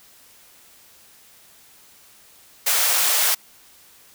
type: high-pass noise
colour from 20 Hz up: white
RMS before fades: -19 dBFS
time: 2.66-3.35 s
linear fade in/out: 10 ms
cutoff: 520 Hz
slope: 24 dB/octave
effects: white hiss -51 dBFS RMS until 4.14 s